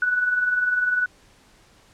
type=tone with tremolo; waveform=sine; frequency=1480 Hz; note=F#6; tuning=in tune; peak=-16 dBFS; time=0.02-1.06 s; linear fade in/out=2 ms; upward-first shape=triangle; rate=20 Hz; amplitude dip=60%; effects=pink hiss -55 dBFS RMS until 1.93 s + low-pass 9000 Hz 12 dB/octave